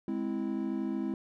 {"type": "chord", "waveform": "triangle", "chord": "Ab augmented", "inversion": "none", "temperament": "equal with one note detuned", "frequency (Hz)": [207.7, 260.7, 329.6], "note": ["Ab3", "C4", "E4"], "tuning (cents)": [0, -6, 0], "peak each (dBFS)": -33, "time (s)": [0.08, 1.14], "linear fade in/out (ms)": 2, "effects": []}